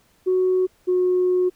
sine tone pair in turn, 370 / 363.9 Hz, F#4 / F#4, 0 / -29 cents, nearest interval unison, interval 29 cents, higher first, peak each -15 dBFS, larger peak neither, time 0.26-0.67 / 0.87-1.5 s, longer second, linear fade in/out 20 ms, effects tanh soft clip ceiling -12 dBFS + pink hiss -60 dBFS RMS until 1.55 s

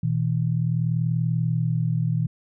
sine tone pair together, 120.4 / 160.9 Hz, B2 / E3, -44 / -42 cents, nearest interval perfect fourth, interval 502 cents, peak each -23 dBFS, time 0.03-2.27 s, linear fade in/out 5 ms, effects none

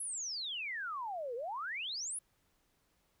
sine exponential two-way sweep, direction down then up, 11030 to 453.6 to 11030 Hz, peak -37 dBFS, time 0-2.19 s, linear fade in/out 5 ms, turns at 1.35 s, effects pink hiss -75 dBFS RMS until 3.2 s

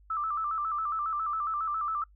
sine tone with vibrato, 1244.5 Hz, D#6, in tune, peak -28 dBFS, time 0.1-2.04 s, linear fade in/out 5 ms, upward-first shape square, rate 7.3 Hz, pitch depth 88 cents each way, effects noise-tail reverb RT60 0.1 s tail -23 dB re dry + added 50 Hz sine -55 dBFS peak until 2.15 s

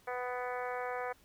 harmonic tone, 248.5 Hz, B3, 11 cents sharp, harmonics 2 / 3 / 4 / 5 / 6 / 7 / 8 / 9, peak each -39 / -40 / -44 / -45 / -46 / -47 / -50 / -50 dBFS, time 0.07-1.13 s, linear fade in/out 10 ms, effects pink hiss -65 dBFS RMS until 1.24 s

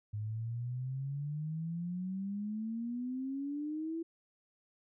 sine exponential sweep, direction up, 103.9 to 334.4 Hz, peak -35 dBFS, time 0.13-4.03 s, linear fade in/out 10 ms, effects none

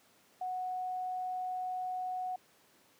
sine tone, 737 Hz, F#5, 7 cents flat, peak -34 dBFS, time 0.41-2.36 s, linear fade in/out 5 ms, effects pink hiss -65 dBFS RMS until 2.99 s + high-pass 200 Hz 12 dB/octave

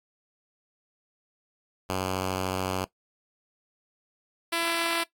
5% pulse tone pair in turn, 93.7 / 335.6 Hz, F#2 / E4, +22 / +31 cents, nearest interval octave + minor seventh, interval 2209 cents, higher second, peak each -16 / -14 dBFS, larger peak second, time 1.89-2.85 / 4.52-5.04 s, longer first, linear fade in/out 10 ms, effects noise-tail reverb RT60 0.1 s tail -18 dB re dry + AAC 64 kbps

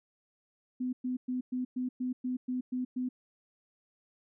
sine tone bursts, 252.4 Hz, B3, 38 cents sharp, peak -30 dBFS, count 10, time 0.8-3.09 s, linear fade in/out 10 ms, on 130 ms, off 110 ms, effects none

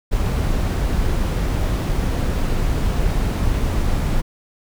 brown noise, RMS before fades -19 dBFS, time 0.11-4.22 s, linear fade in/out 20 ms, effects none

